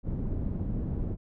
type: low-pass noise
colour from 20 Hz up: pink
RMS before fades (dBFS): -31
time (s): 0.03-1.17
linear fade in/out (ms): 50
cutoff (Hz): 240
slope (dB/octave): 12
effects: none